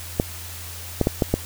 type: clicks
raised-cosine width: 2 ms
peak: -4 dBFS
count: 5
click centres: 0.199 / 1.013 / 1.071 / 1.222 / 1.34 s
effects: added 86 Hz sine -37 dBFS peak until 1.45 s + white hiss -37 dBFS RMS until 1.45 s